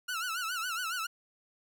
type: tone with vibrato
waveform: sawtooth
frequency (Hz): 1396.9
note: F6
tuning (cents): 0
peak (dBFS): -29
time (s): 0.08-1.07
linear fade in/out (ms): 10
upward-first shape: sine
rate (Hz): 7.2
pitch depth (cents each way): 130
effects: none